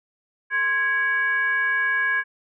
sine tone with frequency modulation, 1656 Hz, G#6, 5 cents flat, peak -19 dBFS, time 0.5-2.24 s, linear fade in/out 50 ms, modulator 606 Hz, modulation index 0.57, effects none

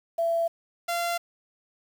sine / sawtooth tone pair in turn, 670 / 688.4 Hz, E5 / F5, +28 / -25 cents, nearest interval unison, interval 47 cents, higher second, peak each -22 dBFS, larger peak neither, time 0.18-0.48 / 0.88-1.18 s, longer neither, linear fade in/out 10 ms, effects 8-bit

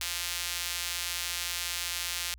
sawtooth tone with high-pass filter, 174.61 Hz, F3, in tune, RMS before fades -34 dBFS, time 0.01-2.34 s, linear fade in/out 0 ms, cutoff 3000 Hz, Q 0.74, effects added 60 Hz sine -49 dBFS peak until 2.38 s

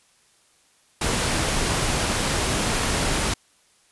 pink noise, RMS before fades -23 dBFS, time 1.01-3.34 s, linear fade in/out 5 ms, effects white hiss -60 dBFS RMS until 3.91 s + resampled to 24000 Hz

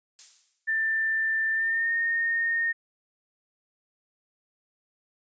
violet noise with exponential decay, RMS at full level -36 dBFS, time 0.19-0.75 s, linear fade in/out 0 ms, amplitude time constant 120 ms
sine tone with pitch glide, 1781 to 1840.6 Hz, A6 to A#6, +21 to -22 cents, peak -23 dBFS, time 0.67-2.73 s, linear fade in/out 20 ms, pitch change +57 cents, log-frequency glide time 1.52-1.92 s
effects resampled to 16000 Hz

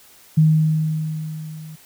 sine tone with level ramp, 156.5 Hz, D#3, 10 cents sharp, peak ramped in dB -9 to -34 dBFS, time 0.37-1.76 s, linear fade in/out 10 ms, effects white hiss -49 dBFS RMS until 1.85 s

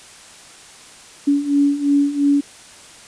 sine beating tone pair, 282.6 / 285.5 Hz, C#4 / D4, +34 / -49 cents, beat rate 2.9 Hz, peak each -19 / -15 dBFS, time 1.27-2.41 s, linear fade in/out 10 ms, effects white hiss -42 dBFS RMS until 3.07 s + resampled to 22050 Hz

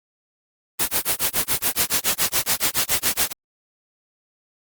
white noise with tremolo, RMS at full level -18 dBFS, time 0.79-3.33 s, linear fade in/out 10 ms, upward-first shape sine, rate 7.1 Hz, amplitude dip 100%, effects Opus 24 kbps

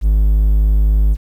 triangle tone, 51.91 Hz, G#1, in tune, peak -7 dBFS, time 0.01-1.17 s, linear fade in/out 50 ms, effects 8-bit

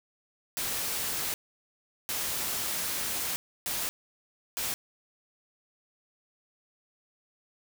white noise bursts at uneven times, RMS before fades -32 dBFS, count 4, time 0.57-1.34 / 2.09-3.36 / 3.66-3.89 / 4.57-4.74 s, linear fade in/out 0 ms, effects none

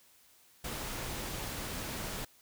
pink noise, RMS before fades -39 dBFS, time 0.64-2.25 s, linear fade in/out 5 ms, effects white hiss -63 dBFS RMS until 2.41 s

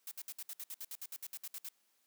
blue noise bursts, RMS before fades -44 dBFS, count 16, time 0.07-1.688 s, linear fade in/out 2 ms, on 43 ms, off 62 ms, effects white hiss -75 dBFS RMS until 2.06 s + high-pass 200 Hz 12 dB/octave

